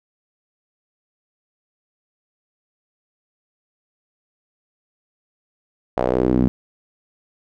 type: tone with band-pass filter sweep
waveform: sawtooth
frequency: 62.8 Hz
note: B1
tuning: 30 cents sharp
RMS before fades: -18 dBFS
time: 5.97-6.48 s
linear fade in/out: 0 ms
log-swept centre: 670 to 220 Hz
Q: 2.5
effects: none